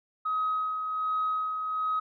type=tone with tremolo; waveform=sine; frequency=1266 Hz; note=D#6; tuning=30 cents sharp; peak=-24 dBFS; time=0.25-2 s; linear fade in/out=10 ms; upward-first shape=sine; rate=1.3 Hz; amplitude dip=45%; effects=tanh soft clip ceiling -21 dBFS